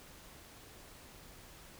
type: silence
effects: pink hiss -55 dBFS RMS until 1.79 s